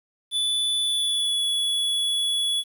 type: tone with pitch glide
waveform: square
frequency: 3478 to 3391 Hz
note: A7 to G#7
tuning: -21 to +35 cents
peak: -22 dBFS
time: 0.31-2.64 s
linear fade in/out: 50 ms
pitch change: -44 cents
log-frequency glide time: 0.82-1.44 s
effects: 9-bit